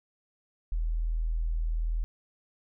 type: tone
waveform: sine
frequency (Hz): 40.59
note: E1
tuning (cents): -26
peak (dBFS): -26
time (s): 0.72-2.04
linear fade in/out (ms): 0
effects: none